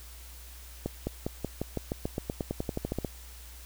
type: accelerating click train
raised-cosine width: 2 ms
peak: -17 dBFS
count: 19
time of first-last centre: 0.86-3.048 s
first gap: 210 ms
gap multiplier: 0.93
effects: added 60 Hz sine -46 dBFS peak until 3.65 s + white hiss -51 dBFS RMS until 3.65 s